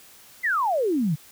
sine exponential sweep, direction down, 2093 to 140.2 Hz, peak -20 dBFS, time 0.43-1.16 s, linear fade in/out 20 ms, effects white hiss -50 dBFS RMS until 1.31 s

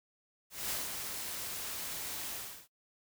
white noise with ADSR envelope, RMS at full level -35 dBFS, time 0.5-2.68 s, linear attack 200 ms, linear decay 180 ms, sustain -5 dB, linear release 360 ms, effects noise-tail reverb RT60 0.1 s tail -21 dB re dry

